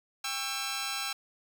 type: chord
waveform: 10% pulse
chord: C# diminished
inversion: second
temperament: just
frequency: 798.3 / 1108.7 / 1330.5 Hz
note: G5 / C#6 / E6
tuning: +31 / 0 / +16 cents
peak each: -29 / -33 / -27 dBFS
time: 0.24-1.13 s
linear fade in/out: 5 ms
effects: none